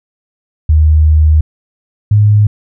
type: tone pair in turn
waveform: sine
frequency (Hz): 77.3 / 104.8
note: D#2 / G#2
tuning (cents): -11 / +16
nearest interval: perfect fourth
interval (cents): 527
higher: second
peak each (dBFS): -4 / -4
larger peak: neither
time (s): 0.69-1.41 / 2.11-2.47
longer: first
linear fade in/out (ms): 5
effects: none